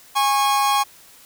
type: tone pair together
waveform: 45% pulse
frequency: 822.2 / 1095 Hz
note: G#5 / C#6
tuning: -18 / -22 cents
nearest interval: perfect fourth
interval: 496 cents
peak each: -19 dBFS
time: 0.15-0.84 s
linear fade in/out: 20 ms
effects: white hiss -48 dBFS RMS until 1.25 s